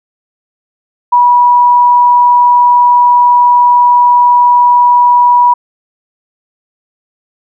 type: tone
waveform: sine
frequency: 973 Hz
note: B5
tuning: 26 cents flat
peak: -3 dBFS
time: 1.12-5.54 s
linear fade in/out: 10 ms
effects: none